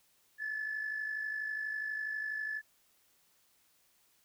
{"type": "tone with amplitude modulation", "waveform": "sine", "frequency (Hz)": 1730, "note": "A6", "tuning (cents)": -30, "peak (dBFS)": -31, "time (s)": [0.38, 2.62], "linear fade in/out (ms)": 50, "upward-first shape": "sine", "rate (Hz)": 52.2, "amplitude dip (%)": 60, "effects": ["tanh soft clip ceiling -29 dBFS", "white hiss -70 dBFS RMS until 4.24 s"]}